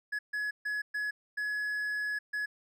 triangle tone bursts at uneven times, 1691 Hz, G#6, 31 cents sharp, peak -29 dBFS, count 6, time 0.12-0.19 / 0.33-0.51 / 0.65-0.82 / 0.94-1.11 / 1.37-2.19 / 2.33-2.46 s, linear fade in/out 10 ms, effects none

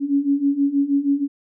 sine beating tone pair, 277.2 / 283.5 Hz, C#4 / C#4, 0 / +39 cents, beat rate 6.3 Hz, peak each -21 / -18 dBFS, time 0-1.28 s, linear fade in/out 50 ms, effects none

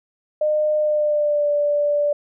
sine tone with pitch glide, 608 to 584.9 Hz, D#5 to D5, -40 to -7 cents, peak -16 dBFS, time 0.41-2.13 s, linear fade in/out 5 ms, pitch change -67 cents, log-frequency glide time 0.77-1.49 s, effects none

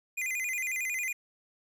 square tone with vibrato, 2239 Hz, C#7, 17 cents sharp, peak -31 dBFS, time 0.17-1.13 s, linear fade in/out 10 ms, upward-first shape square, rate 11 Hz, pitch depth 150 cents each way, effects none

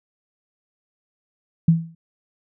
sine tone with exponential decay, 164.81 Hz, E3, in tune, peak -8 dBFS, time 1.68-1.95 s, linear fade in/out 5 ms, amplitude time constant 57 ms, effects none

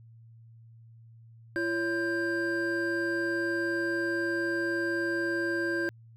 triangle tone cluster, 340.5 / 561 / 1586 Hz, F4 / C#5 / G6, -44 / +21 / +20 cents, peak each -28 / -35 / -29 dBFS, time 1.56-5.89 s, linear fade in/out 0 ms, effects added 114 Hz sine -50 dBFS peak until 6.16 s

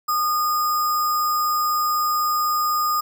sine tone with sample-and-hold, 1224 Hz, D#6, 29 cents flat, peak -18 dBFS, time 0.08-3.01 s, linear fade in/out 10 ms, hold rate 6300 Hz, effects none

